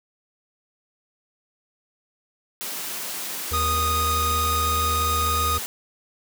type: high-pass noise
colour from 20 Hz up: white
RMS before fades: -31 dBFS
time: 2.61-5.66 s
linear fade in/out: 0 ms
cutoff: 150 Hz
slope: 24 dB/octave
type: harmonic tone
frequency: 78.7 Hz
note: D#2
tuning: 20 cents sharp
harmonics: 1 / 3 / 5 / 6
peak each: -26 / -40 / -43 / -35 dBFS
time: 3.51-5.59 s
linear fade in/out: 10 ms
type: tone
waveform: 45% pulse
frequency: 1240 Hz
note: D#6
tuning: 6 cents flat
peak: -22 dBFS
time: 3.53-5.58 s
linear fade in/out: 10 ms
effects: none